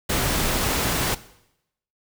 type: noise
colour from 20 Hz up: pink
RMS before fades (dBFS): -23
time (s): 0.09-1.15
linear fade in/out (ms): 10
effects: noise-tail reverb RT60 0.8 s tail -17 dB re dry